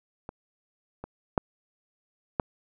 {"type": "clicks", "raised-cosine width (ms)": 1, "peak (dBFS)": [-23, -23, -8, -10], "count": 4, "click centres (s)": [0.291, 1.04, 1.378, 2.398], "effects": []}